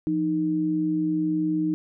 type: tone pair together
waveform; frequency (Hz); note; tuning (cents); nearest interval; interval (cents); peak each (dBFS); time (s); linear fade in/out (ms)
sine; 171.9 / 310.6; F3 / D#4; -27 / -3; minor seventh; 1024; -29 / -22; 0.07-1.74; 0
effects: none